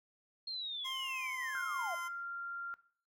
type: linear sweep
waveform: sine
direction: down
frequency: 4266 to 636 Hz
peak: -38 dBFS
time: 0.47-1.95 s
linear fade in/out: 5 ms
type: tone with vibrato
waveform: 25% pulse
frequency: 1046.5 Hz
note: C6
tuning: in tune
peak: -38 dBFS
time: 0.84-2.09 s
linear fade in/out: 20 ms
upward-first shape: sine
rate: 1.5 Hz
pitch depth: 23 cents each way
type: tone with pitch glide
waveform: sine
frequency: 1407 to 1387.6 Hz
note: F6 to F6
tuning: +12 to -12 cents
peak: -39 dBFS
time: 1.55-2.74 s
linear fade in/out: 0 ms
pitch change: -24 cents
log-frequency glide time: 1.69-2 s
effects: noise-tail reverb RT60 0.5 s tail -18 dB re dry